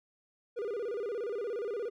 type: tone with vibrato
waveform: triangle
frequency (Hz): 440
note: A4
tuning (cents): 0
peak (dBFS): -31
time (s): 0.56-1.9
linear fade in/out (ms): 20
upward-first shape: square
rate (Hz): 17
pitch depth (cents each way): 150
effects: none